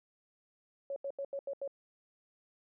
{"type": "tone bursts", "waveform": "sine", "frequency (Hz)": 555, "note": "C#5", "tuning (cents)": 2, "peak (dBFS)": -35, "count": 6, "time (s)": [0.9, 1.677], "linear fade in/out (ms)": 2, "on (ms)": 62, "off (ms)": 81, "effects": []}